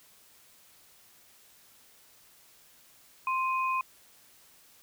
sine tone pair together, 1046.5 / 2501 Hz, C6 / D#7, 0 / +8 cents, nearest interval octave + minor third, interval 1508 cents, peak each -27 / -34 dBFS, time 3.27-3.81 s, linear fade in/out 2 ms, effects white hiss -59 dBFS RMS until 4.82 s

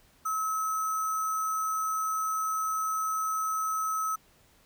sine tone with sample-and-hold, 1290 Hz, E6, 38 cents flat, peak -27 dBFS, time 0.25-4.16 s, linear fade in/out 10 ms, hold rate 7350 Hz, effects pink hiss -62 dBFS RMS until 4.65 s

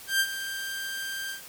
sawtooth tone with ADSR envelope, 1581 Hz, G6, 14 cents sharp, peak -16 dBFS, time 0.07-1.42 s, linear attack 130 ms, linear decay 58 ms, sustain -12 dB, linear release 120 ms, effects white hiss -45 dBFS RMS until 1.48 s + MP3 96 kbps

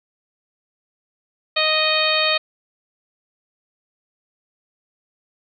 harmonic tone, 622.3 Hz, D#5, in tune, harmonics 1 / 2 / 3 / 4 / 5 / 6 / 7, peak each -23 / -25 / -26 / -22 / -26 / -23 / -24 dBFS, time 1.56-2.38 s, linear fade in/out 10 ms, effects none

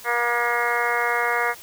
harmonic tone, 238.6 Hz, A#3, 41 cents sharp, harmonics 2 / 3 / 4 / 5 / 6 / 7 / 8 / 9, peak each -28 / -28 / -28 / -28 / -28 / -28 / -28 / -28 dBFS, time 0.04-1.55 s, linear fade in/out 50 ms, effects white hiss -43 dBFS RMS until 1.62 s

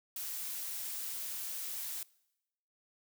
blue noise, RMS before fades -40 dBFS, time 0.16-2.03 s, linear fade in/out 2 ms, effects noise-tail reverb RT60 0.9 s tail -23 dB re dry

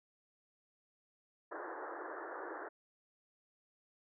pink band-pass noise, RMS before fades -45 dBFS, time 1.51-2.69 s, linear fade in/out 10 ms, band 310 to 1800 Hz, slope 96 dB/octave, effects none

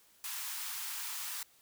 white high-pass noise, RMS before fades -40 dBFS, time 0.24-1.43 s, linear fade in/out 2 ms, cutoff 830 Hz, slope 48 dB/octave, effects white hiss -65 dBFS RMS until 1.61 s

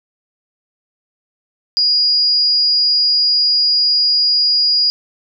sine tone with amplitude modulation, 4879 Hz, D#8, 35 cents flat, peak -9 dBFS, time 1.77-4.9 s, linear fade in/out 0 ms, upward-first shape sine, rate 278 Hz, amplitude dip 35%, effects none

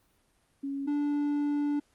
sine / triangle tone pair in turn, 277.2 / 291 Hz, C#4 / D4, 0 / -16 cents, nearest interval minor second, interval 84 cents, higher second, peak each -31 / -24 dBFS, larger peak second, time 0.63-0.87 / 0.87-1.8 s, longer second, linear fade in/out 10 ms, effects pink hiss -69 dBFS RMS until 1.94 s + Opus 32 kbps

